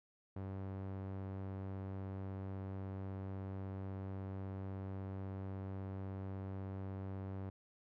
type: tone with low-pass filter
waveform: sawtooth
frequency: 96.3 Hz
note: G2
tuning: 30 cents flat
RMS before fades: -44 dBFS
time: 0.36-7.5 s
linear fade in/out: 5 ms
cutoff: 1200 Hz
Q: 0.53
effects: none